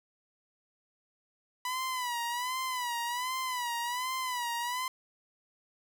sawtooth tone with vibrato, 989 Hz, B5, 2 cents sharp, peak -28 dBFS, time 1.65-4.88 s, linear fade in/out 2 ms, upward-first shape sine, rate 1.3 Hz, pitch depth 89 cents each way, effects none

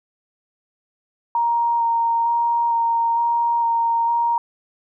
sine tone with vibrato, 932.3 Hz, A#5, in tune, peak -16 dBFS, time 1.35-4.38 s, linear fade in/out 2 ms, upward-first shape square, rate 1.1 Hz, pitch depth 10 cents each way, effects none

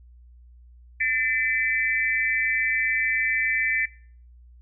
sine tone cluster, 1788 / 2035 / 2318 Hz, A6 / C7 / D7, +27 / -49 / -23 cents, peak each -25 dBFS, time 1-3.86 s, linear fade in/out 10 ms, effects noise-tail reverb RT60 0.5 s tail -22 dB re dry + added 60 Hz sine -47 dBFS peak until 4.61 s

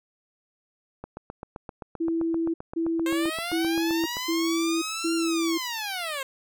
click train, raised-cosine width 1 ms, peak -22 dBFS, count 25, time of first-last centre 1.04-4.169 s, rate 7.67 Hz
sine tone bursts, 330.2 Hz, E4, 3 cents sharp, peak -23 dBFS, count 5, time 2-5.58 s, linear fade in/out 10 ms, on 540 ms, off 220 ms
10% pulse linear two-way sweep, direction up then down, 523.3 to 1396.9 to 523.3 Hz, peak -21 dBFS, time 3.06-6.23 s, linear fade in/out 2 ms, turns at 5.15 s
effects none

